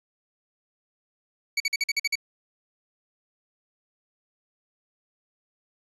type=tone bursts; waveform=25% pulse; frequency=2259 Hz; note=C#7; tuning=32 cents sharp; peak=-18 dBFS; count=8; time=1.57-2.155 s; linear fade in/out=5 ms; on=32 ms; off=47 ms; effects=resampled to 24000 Hz + 9-bit